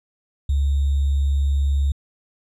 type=tone with sample-and-hold; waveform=sine; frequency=69.9 Hz; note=C#2; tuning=15 cents sharp; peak=-16 dBFS; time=0.49-1.92 s; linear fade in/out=5 ms; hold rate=3675 Hz; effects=resampled to 24000 Hz